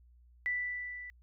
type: tone with level ramp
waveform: sine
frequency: 1975.5 Hz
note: B6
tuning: in tune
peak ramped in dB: -29 to -43 dBFS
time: 0.46-1.1 s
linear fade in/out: 0 ms
effects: added 60 Hz sine -58 dBFS peak until 1.22 s